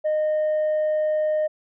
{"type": "tone", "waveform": "sine", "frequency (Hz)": 615, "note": "D#5", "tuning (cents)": -20, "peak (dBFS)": -17, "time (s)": [0.04, 1.48], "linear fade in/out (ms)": 20, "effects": ["tanh soft clip ceiling -18 dBFS"]}